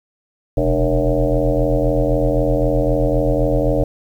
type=tone with frequency modulation; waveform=sine; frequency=297.5 Hz; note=D4; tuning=22 cents sharp; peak=-13 dBFS; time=0.57-3.84 s; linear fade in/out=5 ms; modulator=83.9 Hz; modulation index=4; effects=8-bit